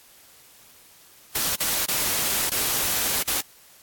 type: noise with dropouts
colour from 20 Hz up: white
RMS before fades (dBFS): -24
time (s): 1.35-3.41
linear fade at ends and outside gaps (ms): 5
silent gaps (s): 1.558-1.603 / 1.857-1.883 / 2.498-2.515 / 3.229-3.276
effects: white hiss -52 dBFS RMS until 3.82 s + AAC 64 kbps